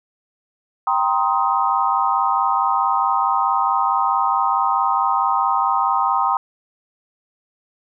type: chord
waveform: sine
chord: C minor seventh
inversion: second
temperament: just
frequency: 784.9 / 941.9 / 1046.5 / 1255.8 Hz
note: G5 / Bb5 / C6 / Eb6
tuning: +2 / +18 / 0 / +16 cents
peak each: -21 dBFS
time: 0.87-6.37 s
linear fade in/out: 2 ms
effects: none